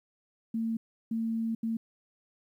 sine tone bursts at uneven times, 226.2 Hz, A3, 48 cents sharp, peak -28 dBFS, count 3, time 0.54-0.77 / 1.11-1.55 / 1.63-1.77 s, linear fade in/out 5 ms, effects 11-bit

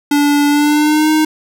square tone with pitch glide, 289.5 to 310.3 Hz, D4 to D#4, -25 to -5 cents, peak -10 dBFS, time 0.11-1.25 s, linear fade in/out 5 ms, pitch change +120 cents, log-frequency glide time 0.48-1.11 s, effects none

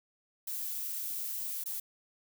violet noise with dropouts, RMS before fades -37 dBFS, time 0.47-1.8 s, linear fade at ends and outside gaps 5 ms, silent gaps 1.639-1.658 s, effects none

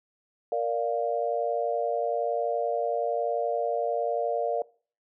sine chord, Bb major, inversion none, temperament equal, 466.2 / 587.3 / 698.5 Hz, Bb4 / D5 / F5, 0 / 0 / 0 cents, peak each -29 dBFS, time 0.52-4.62 s, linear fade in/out 2 ms, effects noise-tail reverb RT60 0.4 s tail -22 dB re dry

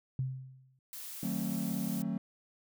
sine tone with exponential decay, 130.81 Hz, C3, in tune, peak -28 dBFS, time 0.19-0.79 s, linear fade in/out 2 ms, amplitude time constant 130 ms
blue noise, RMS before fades -44 dBFS, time 0.93-2.02 s, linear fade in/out 0 ms
triangle chord, D# diminished seventh, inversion none, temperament just, 155.56 / 186.68 / 224 / 268.8 Hz, D#3 / F#3 / A3 / C4, 0 / +16 / +31 / +47 cents, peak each -39 / -34 / -34 / -38 dBFS, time 1.23-2.18 s, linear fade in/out 2 ms
effects none

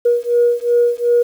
sine beating tone pair, 477.3 / 480 Hz, A#4 / B4, +41 / -49 cents, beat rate 2.7 Hz, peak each -14 dBFS, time 0.05-1.23 s, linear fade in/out 10 ms, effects tanh soft clip ceiling -4 dBFS + 7-bit

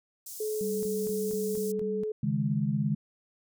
pink high-pass noise, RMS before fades -42 dBFS, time 0.26-1.72 s, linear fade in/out 5 ms, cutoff 6200 Hz, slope 24 dB/octave
sine tone, 429.7 Hz, A4, 41 cents flat, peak -29 dBFS, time 0.4-2.12 s, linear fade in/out 5 ms
sine tone bursts, 196 Hz, G3, in tune, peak -33 dBFS, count 6, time 0.61-2.035 s, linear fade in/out 0 ms, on 220 ms, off 21 ms
sine chord, C# suspended second, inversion none, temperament just, 138.59 / 155.92 / 207.9 Hz, C#3 / D#3 / G#3, 0 / +4 / +2 cents, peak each -30 / -30 / -29 dBFS, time 2.23-2.95 s, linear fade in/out 5 ms
effects none

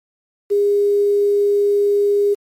sine tone with quantisation, 407 Hz, G#4, 35 cents flat, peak -12 dBFS, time 0.5-2.35 s, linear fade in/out 20 ms, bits 7, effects MP3 64 kbps

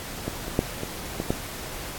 clicks, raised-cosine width 2 ms, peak -14 / -21 / -6 / -16 / -12 / -9 dBFS, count 6, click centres 0.28 / 0.481 / 0.591 / 0.834 / 1.201 / 1.305 s, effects pink hiss -36 dBFS RMS until 1.98 s + AAC 64 kbps

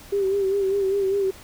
sine tone with vibrato, 392 Hz, G4, in tune, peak -19 dBFS, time 0.12-1.31 s, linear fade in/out 10 ms, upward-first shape sine, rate 5 Hz, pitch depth 51 cents each way, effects pink hiss -45 dBFS RMS until 1.43 s

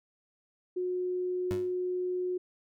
sine tone, 363.1 Hz, F#4, 33 cents flat, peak -29 dBFS, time 0.76-2.38 s, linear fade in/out 10 ms
25% pulse tone with exponential decay, 99.2 Hz, G2, 21 cents sharp, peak -27 dBFS, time 1.51-1.75 s, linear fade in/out 0 ms, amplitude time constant 51 ms
effects none

